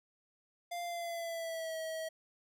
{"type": "tone with pitch glide", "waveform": "square", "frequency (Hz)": [696, 641.9], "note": ["F5", "E5"], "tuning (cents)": [-6, -46], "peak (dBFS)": -38, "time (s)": [0.71, 2.09], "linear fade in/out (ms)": 10, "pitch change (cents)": -140, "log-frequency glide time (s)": [0.83, 1.78], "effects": []}